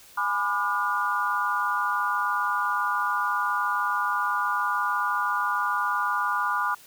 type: chord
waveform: sine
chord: G# diminished seventh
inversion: none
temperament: just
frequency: 830.6 / 996.7 / 1196.1 / 1435.3 Hz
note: G#5 / B5 / D6 / F6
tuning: 0 / +16 / +31 / +47 cents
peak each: -33 / -28 / -27 / -28 dBFS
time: 0.17-6.75 s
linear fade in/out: 10 ms
effects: white hiss -51 dBFS RMS until 6.86 s